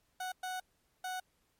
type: tone bursts at uneven times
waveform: 30% pulse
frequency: 740 Hz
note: F#5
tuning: in tune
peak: -34 dBFS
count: 3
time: 0.2-0.32 / 0.43-0.6 / 1.04-1.2 s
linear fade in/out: 5 ms
effects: pink hiss -75 dBFS RMS until 1.59 s + MP3 64 kbps